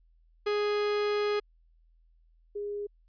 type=tone pair in turn; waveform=45% pulse / sine; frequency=415.3 / 410.3 Hz; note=G#4 / G#4; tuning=0 / -21 cents; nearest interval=unison; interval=21 cents; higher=first; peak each=-26 / -32 dBFS; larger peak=first; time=0.46-1.4 / 2.55-2.87 s; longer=first; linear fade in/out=10 ms; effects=added 41 Hz sine -60 dBFS peak until 3.08 s + resampled to 11025 Hz